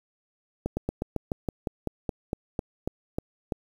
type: slowing click train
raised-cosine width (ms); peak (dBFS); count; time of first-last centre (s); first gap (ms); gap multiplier
2; -14; 15; 0.66-3.522; 110; 1.09
effects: 8-bit

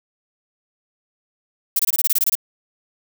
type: noise bursts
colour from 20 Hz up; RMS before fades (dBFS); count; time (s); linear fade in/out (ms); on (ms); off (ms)
violet; -17; 11; 1.76-2.353; 5; 33; 23
effects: none

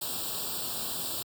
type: noise with comb filter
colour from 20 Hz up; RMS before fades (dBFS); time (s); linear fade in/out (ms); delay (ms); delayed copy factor
white; -34; 0.01-1.23; 10; 0.24; +1
effects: high-pass 80 Hz 12 dB/octave

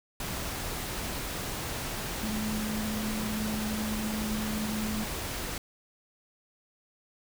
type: tone in noise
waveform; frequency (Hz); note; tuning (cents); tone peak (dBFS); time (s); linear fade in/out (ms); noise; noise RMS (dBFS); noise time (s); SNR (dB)
sine; 215.2; A3; -38; -31; 2.23-5.04; 2; pink; -35; 0.2-5.58; +1
effects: none

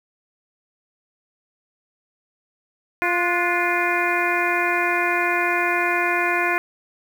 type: harmonic tone with a mistuned harmonic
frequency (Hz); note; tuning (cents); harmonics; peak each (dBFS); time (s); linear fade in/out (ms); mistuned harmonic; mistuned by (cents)
349.2; F4; 0; 1 / 2 / 3 / 4 / 5 / 6 / 7; -26 / -26 / -26 / -26 / -26 / -26 / -26; 3.02-6.58; 0; 4; +74
effects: 7-bit

